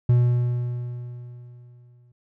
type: tone with exponential decay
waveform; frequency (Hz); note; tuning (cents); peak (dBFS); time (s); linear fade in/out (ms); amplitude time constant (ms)
triangle; 121.8; B2; -24; -11; 0.09-2.12; 5; 440
effects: none